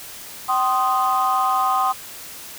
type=chord; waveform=sine; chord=C minor; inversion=second; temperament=equal with one note detuned; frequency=768.7 / 1046.5 / 1244.5 Hz; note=G5 / C6 / Eb6; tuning=-34 / 0 / 0 cents; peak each=-20 dBFS; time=0.48-1.93 s; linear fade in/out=20 ms; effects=tanh soft clip ceiling -10 dBFS + white hiss -37 dBFS RMS until 2.58 s